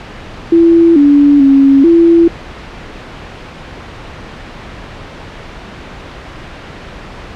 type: tone with pitch steps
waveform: sine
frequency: 335 / 287 / 274.3 / 336.1 Hz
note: E4 / D4 / C#4 / E4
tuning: +28 / -40 / -18 / +34 cents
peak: -3 dBFS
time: 0.52-2.28 s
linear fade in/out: 5 ms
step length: 440 ms
effects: pink hiss -29 dBFS RMS until 7.35 s + low-pass 3000 Hz 12 dB/octave